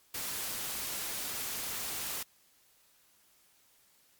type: noise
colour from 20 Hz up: white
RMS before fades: -37 dBFS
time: 0.14-2.23 s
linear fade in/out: 5 ms
effects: white hiss -66 dBFS RMS until 4.19 s + MP3 96 kbps